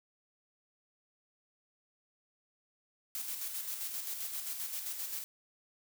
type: noise with tremolo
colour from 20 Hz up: blue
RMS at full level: -38 dBFS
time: 3.15-5.24 s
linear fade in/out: 0 ms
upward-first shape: square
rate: 7.6 Hz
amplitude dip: 40%
effects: none